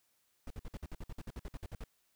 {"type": "noise bursts", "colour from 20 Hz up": "brown", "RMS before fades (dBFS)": -42, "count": 16, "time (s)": [0.47, 1.839], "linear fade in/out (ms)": 2, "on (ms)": 34, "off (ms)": 55, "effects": ["white hiss -75 dBFS RMS until 2.15 s"]}